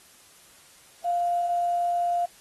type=tone with quantisation; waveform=sine; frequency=698.5 Hz; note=F5; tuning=in tune; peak=-22 dBFS; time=1.04-2.26 s; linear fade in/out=10 ms; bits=8; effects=white hiss -54 dBFS RMS until 2.4 s + AAC 32 kbps